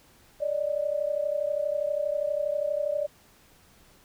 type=tone pair together; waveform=sine; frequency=574.6 / 607 Hz; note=D5 / D#5; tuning=-38 / -43 cents; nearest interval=minor second; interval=95 cents; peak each=-28 dBFS; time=0.4-3.07 s; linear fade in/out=20 ms; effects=pink hiss -58 dBFS RMS until 4.04 s